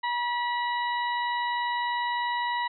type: harmonic tone with a mistuned harmonic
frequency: 972 Hz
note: B5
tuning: 28 cents flat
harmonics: 1 / 2 / 3 / 4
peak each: -27 / -32 / -41 / -38 dBFS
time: 0.03-2.68 s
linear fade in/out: 10 ms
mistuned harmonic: 1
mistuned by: -20 cents
effects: none